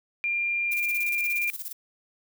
sine tone, 2393 Hz, D7, 32 cents sharp, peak -24 dBFS, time 0.24-1.5 s, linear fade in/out 0 ms
violet noise with tremolo, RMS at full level -34 dBFS, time 0.71-1.73 s, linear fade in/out 10 ms, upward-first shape square, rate 17 Hz, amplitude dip 70%
effects none

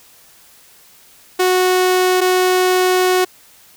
sawtooth tone pair in turn, 367.7 / 367.7 Hz, F#4 / F#4, -11 / -11 cents, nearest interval unison, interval 0 cents, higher neither, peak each -8 dBFS, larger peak neither, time 1.39-2.21 / 2.21-3.25 s, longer second, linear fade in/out 10 ms, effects white hiss -47 dBFS RMS until 3.76 s

